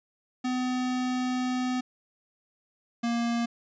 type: tone pair in turn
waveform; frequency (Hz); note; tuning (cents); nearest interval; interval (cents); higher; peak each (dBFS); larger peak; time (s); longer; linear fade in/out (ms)
square; 252.6 / 234.8; B3 / A#3; +39 / +13; minor second; 126; first; -27 / -26; second; 0.44-1.81 / 3.03-3.46; first; 10
effects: resampled to 16000 Hz